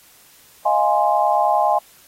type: chord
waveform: sine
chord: F minor seventh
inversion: third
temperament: equal with one note detuned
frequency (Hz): 622.3 / 692 / 830.6 / 1046.5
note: Eb5 / F5 / Ab5 / C6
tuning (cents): 0 / -16 / 0 / 0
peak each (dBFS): -21 / -20 / -17 / -22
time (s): 0.65-1.79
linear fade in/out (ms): 10
effects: white hiss -50 dBFS RMS until 2.07 s + AAC 48 kbps